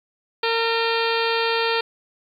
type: harmonic tone with a mistuned harmonic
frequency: 457.7 Hz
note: A#4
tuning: 32 cents flat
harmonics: 1 / 2 / 3 / 4 / 5 / 6 / 7 / 8 / 9 / 10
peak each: -23 / -26 / -28 / -29 / -30 / -31 / -31 / -32 / -33 / -33 dBFS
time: 0.43-1.81 s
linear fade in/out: 5 ms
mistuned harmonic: 5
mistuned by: +81 cents
effects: 9-bit